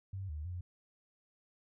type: tone with pitch steps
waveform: sine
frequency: 96.4 / 75.5 / 89.2 Hz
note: G2 / D2 / F2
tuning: -28 / +48 / +37 cents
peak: -38 dBFS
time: 0.13-0.61 s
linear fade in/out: 5 ms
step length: 160 ms
effects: none